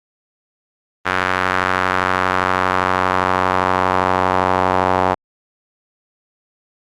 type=tone with band-pass filter sweep; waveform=sawtooth; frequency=92.5 Hz; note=F#2; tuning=in tune; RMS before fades=-17 dBFS; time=1.05-5.15 s; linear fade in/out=20 ms; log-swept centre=1500 to 870 Hz; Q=1.9; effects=Opus 32 kbps